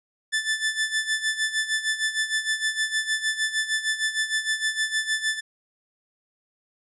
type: tone with tremolo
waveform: sawtooth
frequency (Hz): 1756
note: A6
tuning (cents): -4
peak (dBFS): -17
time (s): 0.32-5.41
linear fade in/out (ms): 20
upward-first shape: sine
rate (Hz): 6.5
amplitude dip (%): 75
effects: resampled to 24000 Hz